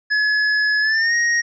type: tone with pitch glide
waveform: square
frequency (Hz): 1700 to 1875.4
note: G#6 to A#6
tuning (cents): +40 to +10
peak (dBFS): -16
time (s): 0.1-1.42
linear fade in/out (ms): 20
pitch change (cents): +170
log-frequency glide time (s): 0.81-1.14
effects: resampled to 16000 Hz